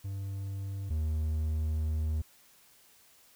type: tone pair in turn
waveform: triangle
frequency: 98 / 77.78 Hz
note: G2 / D#2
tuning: 0 / 0 cents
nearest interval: major third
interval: 400 cents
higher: first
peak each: -32 / -26 dBFS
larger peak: second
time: 0.04-0.9 / 0.9-2.22 s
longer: second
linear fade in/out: 10 ms
effects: white hiss -61 dBFS RMS until 3.35 s

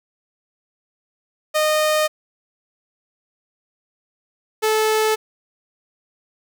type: tone pair in turn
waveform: sawtooth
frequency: 615 / 434.9 Hz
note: D#5 / A4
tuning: -20 / -20 cents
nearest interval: tritone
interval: 600 cents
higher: first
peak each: -12 dBFS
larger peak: neither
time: 1.54-2.08 / 4.62-5.16 s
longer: neither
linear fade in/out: 20 ms
effects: none

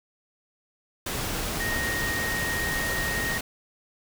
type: tone in noise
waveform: sine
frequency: 1864.7 Hz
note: A#6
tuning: in tune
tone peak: -28 dBFS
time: 1.6-3.38 s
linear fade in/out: 5 ms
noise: pink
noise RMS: -30 dBFS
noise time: 1.06-3.41 s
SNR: -1 dB
effects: none

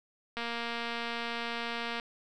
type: click train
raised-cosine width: 0.3 ms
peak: -20 dBFS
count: 382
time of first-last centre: 0.37-1.998 s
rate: 234 Hz
effects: none

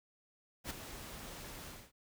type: noise with ADSR envelope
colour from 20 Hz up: pink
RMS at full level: -38 dBFS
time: 0.64-1.92 s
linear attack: 65 ms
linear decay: 8 ms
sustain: -10 dB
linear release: 240 ms
effects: none

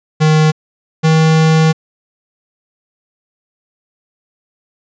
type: tone pair in turn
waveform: square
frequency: 155.56 / 159.01 Hz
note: D#3 / D#3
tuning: 0 / +38 cents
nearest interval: unison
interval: 38 cents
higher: second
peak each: -8 dBFS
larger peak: neither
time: 0.2-0.52 / 1.03-1.73 s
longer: second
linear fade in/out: 20 ms
effects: resampled to 16000 Hz

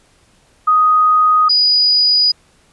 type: tone pair in turn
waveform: sine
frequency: 1248 / 4926 Hz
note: D#6 / D#8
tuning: +5 / -18 cents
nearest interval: 2 octaves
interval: 2377 cents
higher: second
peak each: -8 / -9 dBFS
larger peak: first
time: 0.67-1.49 / 1.49-2.32 s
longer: second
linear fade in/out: 10 ms
effects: pink hiss -53 dBFS RMS until 2.72 s + resampled to 24000 Hz

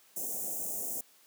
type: band-stop noise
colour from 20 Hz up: white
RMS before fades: -36 dBFS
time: 0.16-1.01 s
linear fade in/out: 5 ms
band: 750 to 6400 Hz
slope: 48 dB/octave
effects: white hiss -62 dBFS RMS until 1.26 s + high-pass 200 Hz 12 dB/octave

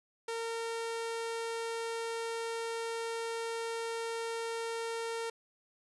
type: tone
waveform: sawtooth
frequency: 458.3 Hz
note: A#4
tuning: 29 cents flat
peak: -31 dBFS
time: 0.28-5.3 s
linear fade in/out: 5 ms
effects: resampled to 24000 Hz

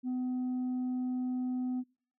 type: tone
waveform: sine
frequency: 252.5 Hz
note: B3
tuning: 39 cents sharp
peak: -28 dBFS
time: 0.03-1.84 s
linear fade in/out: 50 ms
effects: noise-tail reverb RT60 0.5 s tail -26 dB re dry + tanh soft clip ceiling -30 dBFS

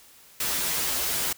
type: noise with comb filter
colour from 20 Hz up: white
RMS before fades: -27 dBFS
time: 0.4-1.33 s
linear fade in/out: 5 ms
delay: 9.7 ms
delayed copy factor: -0.9
effects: white hiss -53 dBFS RMS until 1.37 s

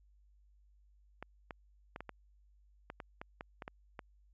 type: clicks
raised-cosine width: 0.5 ms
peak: -28 dBFS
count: 12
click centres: 1.226 / 1.508 / 1.961 / 2.006 / 2.093 / 2.901 / 3.002 / 3.215 / 3.409 / 3.622 / 3.679 / 3.992 s
effects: added 50 Hz sine -63 dBFS peak until 4.33 s

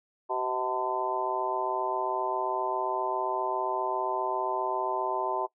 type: harmonic tone with a mistuned harmonic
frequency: 127.5 Hz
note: C3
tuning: 44 cents flat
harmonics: 3 / 4 / 5 / 6 / 7 / 8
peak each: -34 / -42 / -34 / -37 / -31 / -34 dBFS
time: 0.29-5.47 s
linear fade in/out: 20 ms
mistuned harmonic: 6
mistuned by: -52 cents
effects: noise-tail reverb RT60 0.1 s tail -20 dB re dry

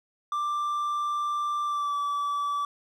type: tone with pitch glide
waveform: triangle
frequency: 1180 to 1153.7 Hz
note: D6 to D6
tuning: +8 to -31 cents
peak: -24 dBFS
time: 0.32-2.65 s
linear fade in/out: 2 ms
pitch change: -39 cents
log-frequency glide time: 1.65-1.95 s
effects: none

